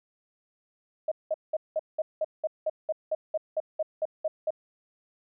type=tone bursts; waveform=sine; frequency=626 Hz; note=D#5; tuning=10 cents sharp; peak=-24 dBFS; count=16; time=1.08-4.506 s; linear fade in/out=5 ms; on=36 ms; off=190 ms; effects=none